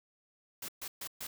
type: noise bursts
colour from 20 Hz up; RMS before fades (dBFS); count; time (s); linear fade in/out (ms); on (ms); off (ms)
white; -41; 4; 0.62-1.27; 5; 65; 130
effects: none